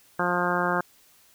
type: harmonic tone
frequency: 177.1 Hz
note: F3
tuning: 24 cents sharp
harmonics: 1 / 2 / 3 / 4 / 5 / 6 / 7 / 8 / 9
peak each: -31 / -31 / -31 / -31 / -31 / -31 / -31 / -31 / -31 dBFS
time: 0.19-0.81 s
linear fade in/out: 5 ms
effects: white hiss -58 dBFS RMS until 1.34 s